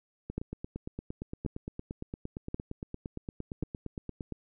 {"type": "two click trains", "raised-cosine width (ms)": 3, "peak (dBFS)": [-19, -24], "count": [4, 36], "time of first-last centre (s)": [[0.38, 3.627], [0.3, 4.323]], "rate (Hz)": [0.924, 8.7], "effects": []}